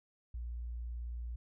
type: tone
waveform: sine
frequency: 59.1 Hz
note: A#1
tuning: 24 cents sharp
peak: -38 dBFS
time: 0.34-1.36 s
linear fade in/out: 5 ms
effects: none